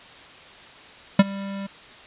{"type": "tone with ADSR envelope", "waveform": "square", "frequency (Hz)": 197.1, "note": "G3", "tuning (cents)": 10, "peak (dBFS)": -8, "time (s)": [1.19, 1.67], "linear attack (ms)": 5, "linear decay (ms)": 33, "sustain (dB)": -22, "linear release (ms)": 9, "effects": ["white hiss -45 dBFS RMS until 2.06 s", "resampled to 8000 Hz"]}